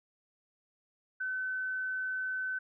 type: tone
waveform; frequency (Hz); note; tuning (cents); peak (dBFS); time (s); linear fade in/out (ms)
sine; 1519; F#6; +45; -32; 1.2-2.59; 10
effects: none